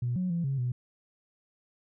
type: tone with pitch steps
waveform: sine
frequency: 121.7 / 182.7 / 170.2 / 136.2 / 123.8 Hz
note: B2 / F#3 / F3 / C#3 / B2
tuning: -25 / -22 / -44 / -30 / +5 cents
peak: -26 dBFS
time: 0.02-0.72 s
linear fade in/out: 5 ms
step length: 140 ms
effects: tanh soft clip ceiling -22 dBFS